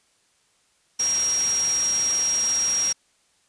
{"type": "tone in noise", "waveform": "sine", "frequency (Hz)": 5630, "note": "F8", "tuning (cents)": 13, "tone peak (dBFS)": -20, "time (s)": [0.99, 2.93], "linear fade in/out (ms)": 10, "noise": "white", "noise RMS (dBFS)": -30, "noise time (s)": [0.99, 2.93], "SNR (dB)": 7, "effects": ["white hiss -64 dBFS RMS until 3.48 s", "resampled to 22050 Hz"]}